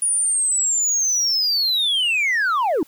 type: linear sweep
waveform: sine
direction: down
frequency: 9730 to 270.6 Hz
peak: -14 dBFS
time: 0.02-2.83 s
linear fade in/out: 2 ms
effects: tanh soft clip ceiling -16 dBFS + white hiss -53 dBFS RMS until 2.87 s